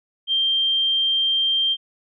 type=tone; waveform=sine; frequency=3170 Hz; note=G7; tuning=19 cents sharp; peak=-17 dBFS; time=0.27-1.77 s; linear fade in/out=50 ms; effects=none